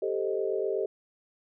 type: chord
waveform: sine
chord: A half-diminished seventh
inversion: third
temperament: equal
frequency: 392 / 440 / 523.3 / 622.3 Hz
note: G4 / A4 / C5 / Eb5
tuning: 0 / 0 / 0 / 0 cents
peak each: -30 / -31 / -35 / -35 dBFS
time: 0.02-0.86 s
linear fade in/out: 5 ms
effects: none